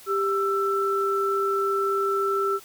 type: tone pair together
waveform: sine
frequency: 394.8 / 1331 Hz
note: G4 / E6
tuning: +12 / +16 cents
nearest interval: octave + major sixth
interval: 2104 cents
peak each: -24 dBFS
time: 0.06-2.6 s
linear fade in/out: 50 ms
effects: white hiss -48 dBFS RMS until 2.64 s